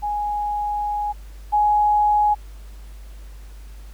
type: tone pair in turn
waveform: sine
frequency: 830.6 / 836.4 Hz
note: G#5 / G#5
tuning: 0 / +12 cents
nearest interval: unison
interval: 12 cents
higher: second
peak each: -21 / -14 dBFS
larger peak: second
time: 0.02-1.13 / 1.52-2.35 s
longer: first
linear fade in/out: 20 ms
effects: added 50 Hz sine -36 dBFS peak until 3.93 s + pink hiss -52 dBFS RMS until 3.93 s